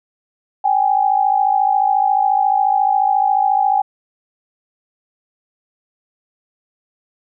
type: tone pair together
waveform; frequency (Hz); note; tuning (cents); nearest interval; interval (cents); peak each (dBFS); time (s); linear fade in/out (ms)
sine; 776 / 830.2; G5 / G#5; -18 / -1; minor second; 117; -15; 0.64-3.82; 10
effects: none